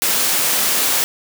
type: high-pass noise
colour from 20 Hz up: white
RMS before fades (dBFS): -17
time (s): 0.02-1.04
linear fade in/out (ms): 0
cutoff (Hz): 190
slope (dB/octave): 12
effects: none